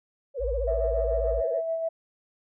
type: tone with vibrato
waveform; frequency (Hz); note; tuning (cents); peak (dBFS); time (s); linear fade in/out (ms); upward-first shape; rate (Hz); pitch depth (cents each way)
sine; 518; C5; -17; -27; 0.34-1.62; 50; sine; 15; 160
type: tone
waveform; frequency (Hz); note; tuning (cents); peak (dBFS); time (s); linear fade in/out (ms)
sine; 55; A1; 0; -27; 0.39-1.43; 50
type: tone with tremolo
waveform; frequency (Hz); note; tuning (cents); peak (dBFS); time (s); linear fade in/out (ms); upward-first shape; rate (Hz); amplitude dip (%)
sine; 655; E5; -11; -24; 0.67-1.89; 10; sine; 6.9; 40
effects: tanh soft clip ceiling -13 dBFS